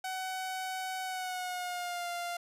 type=tone with pitch glide; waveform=sawtooth; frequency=751 to 696.7 Hz; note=F#5 to F5; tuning=+26 to -4 cents; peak=-31 dBFS; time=0.04-2.37 s; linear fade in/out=5 ms; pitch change=-130 cents; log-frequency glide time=1.03-2.09 s; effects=resampled to 32000 Hz